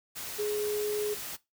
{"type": "tone in noise", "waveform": "sine", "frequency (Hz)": 419.1, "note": "G#4", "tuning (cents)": 16, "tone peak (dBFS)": -28, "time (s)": [0.38, 1.15], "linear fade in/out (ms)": 20, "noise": "white", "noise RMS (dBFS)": -39, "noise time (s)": [0.15, 1.37], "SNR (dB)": 8, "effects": ["noise-tail reverb RT60 0.2 s tail -19 dB re dry"]}